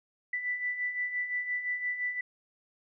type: beating tone pair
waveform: sine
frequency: 1975.5 / 1981.3 Hz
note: B6 / B6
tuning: 0 / +5 cents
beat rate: 5.8 Hz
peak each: -38 / -31 dBFS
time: 0.33-2.21 s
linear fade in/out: 5 ms
effects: none